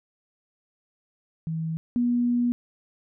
sine tone pair in turn, 161.4 / 241.8 Hz, E3 / B3, -36 / -36 cents, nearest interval perfect fifth, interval 700 cents, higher second, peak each -26 / -20 dBFS, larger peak second, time 1.47-1.77 / 1.96-2.52 s, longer second, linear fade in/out 0 ms, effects none

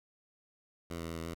10% pulse tone with pitch steps, 84.8 / 82.5 / 83 / 81.9 / 83.9 Hz, E2 / E2 / E2 / E2 / E2, +50 / +2 / +12 / -11 / +31 cents, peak -30 dBFS, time 0.9-1.345 s, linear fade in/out 5 ms, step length 89 ms, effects none

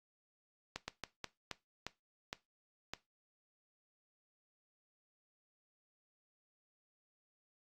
slowing click train, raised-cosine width 0.2 ms, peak -22 dBFS, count 8, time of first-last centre 0.76-2.936 s, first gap 120 ms, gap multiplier 1.31, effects noise-tail reverb RT60 0.2 s tail -17 dB re dry + Opus 48 kbps

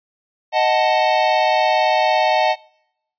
square chord, D# diminished, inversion none, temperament equal, 622.3 / 740 / 880 Hz, D#5 / F#5 / A5, 0 / 0 / 0 cents, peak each -19 dBFS, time 0.52-2.56 s, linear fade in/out 50 ms, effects noise-tail reverb RT60 0.8 s tail -26 dB re dry + resampled to 11025 Hz

